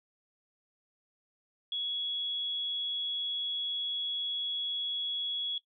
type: tone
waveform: sine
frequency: 3354 Hz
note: G#7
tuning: 16 cents sharp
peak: -31 dBFS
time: 1.72-5.58 s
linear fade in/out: 2 ms
effects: noise-tail reverb RT60 0.1 s tail -17 dB re dry